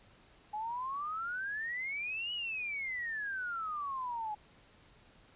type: exponential two-way sweep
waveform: sine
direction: up then down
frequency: 830.6 to 2954 to 830.6 Hz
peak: -35 dBFS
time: 0.53-4.35 s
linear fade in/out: 10 ms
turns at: 2.33 s
effects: pink hiss -62 dBFS RMS until 5.35 s + resampled to 8000 Hz